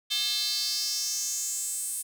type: tone with high-pass filter sweep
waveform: square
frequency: 240.1 Hz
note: B3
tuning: 49 cents flat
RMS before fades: -30 dBFS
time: 0.1-2.03 s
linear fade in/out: 20 ms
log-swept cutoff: 3500 to 9400 Hz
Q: 4.6
effects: none